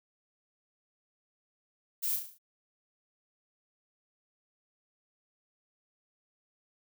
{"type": "noise with echo", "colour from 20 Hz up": "violet", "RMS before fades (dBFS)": -32, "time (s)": [2.02, 2.17], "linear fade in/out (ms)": 20, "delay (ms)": 36, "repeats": 6, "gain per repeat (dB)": -5, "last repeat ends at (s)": 2.386, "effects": []}